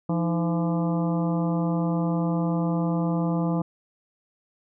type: harmonic tone with a mistuned harmonic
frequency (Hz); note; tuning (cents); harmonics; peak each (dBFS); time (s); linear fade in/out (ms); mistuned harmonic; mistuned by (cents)
170; F3; -46; 1 / 2 / 3 / 4 / 5 / 6 / 7; -23 / -29 / -33 / -35 / -37 / -39 / -40; 0.09-3.62; 5; 2; -120
effects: none